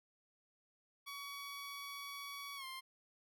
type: tone with pitch glide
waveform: 15% pulse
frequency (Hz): 1129 to 1053.4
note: C#6 to C6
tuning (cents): +31 to +11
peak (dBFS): -39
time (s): 1.06-2.81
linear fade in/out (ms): 20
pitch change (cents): -120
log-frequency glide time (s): 2.56-2.65
effects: none